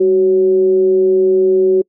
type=tone with frequency modulation; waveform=sine; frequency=375.4 Hz; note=F#4; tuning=25 cents sharp; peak=-8 dBFS; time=0-1.82 s; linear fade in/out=10 ms; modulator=177 Hz; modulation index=0.26; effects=noise-tail reverb RT60 0.1 s tail -26 dB re dry